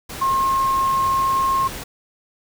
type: tone in noise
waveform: sine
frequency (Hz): 1071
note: C6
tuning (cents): +40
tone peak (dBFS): -16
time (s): 0.21-1.68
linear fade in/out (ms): 10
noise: pink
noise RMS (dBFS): -32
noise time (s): 0.09-1.84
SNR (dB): +13
effects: none